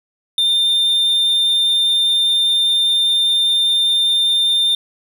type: tone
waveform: triangle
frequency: 3605 Hz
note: A7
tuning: 41 cents sharp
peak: -11 dBFS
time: 0.38-4.75 s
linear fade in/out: 2 ms
effects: none